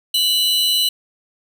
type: tone pair together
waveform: 45% pulse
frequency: 2960 / 4009 Hz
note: F#7 / B7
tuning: 0 / +25 cents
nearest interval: perfect fourth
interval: 525 cents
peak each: -17 dBFS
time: 0.14-0.89 s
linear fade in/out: 5 ms
effects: none